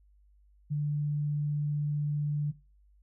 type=tone; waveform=sine; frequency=147.4 Hz; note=D3; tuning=7 cents sharp; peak=-27 dBFS; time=0.7-2.52 s; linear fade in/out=20 ms; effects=noise-tail reverb RT60 0.3 s tail -17 dB re dry + added 50 Hz sine -59 dBFS peak until 3.02 s